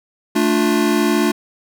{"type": "chord", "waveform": "square", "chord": "D minor", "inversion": "second", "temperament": "just", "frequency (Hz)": [220.2, 293.7, 352.4], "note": ["A3", "D4", "F4"], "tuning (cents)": [2, 0, 16], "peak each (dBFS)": -19, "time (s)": [0.35, 1.32], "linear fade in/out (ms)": 10, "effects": []}